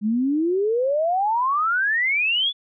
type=exponential sweep; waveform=sine; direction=up; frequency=203 to 3507 Hz; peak=-18 dBFS; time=0.01-2.53 s; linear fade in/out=50 ms; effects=none